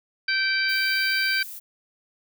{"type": "harmonic tone", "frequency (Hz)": 776, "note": "G5", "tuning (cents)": -18, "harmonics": [2, 3, 4, 5, 6], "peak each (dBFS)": [-24, -26, -36, -36, -27], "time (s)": [0.28, 1.43], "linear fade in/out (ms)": 5}
{"type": "noise", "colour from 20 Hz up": "violet", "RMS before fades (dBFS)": -38, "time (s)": [0.68, 1.6], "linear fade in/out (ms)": 20}
{"effects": []}